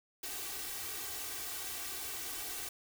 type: noise with comb filter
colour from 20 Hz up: white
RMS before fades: -41 dBFS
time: 0.23-2.69 s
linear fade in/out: 5 ms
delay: 2.6 ms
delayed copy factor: +1
effects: none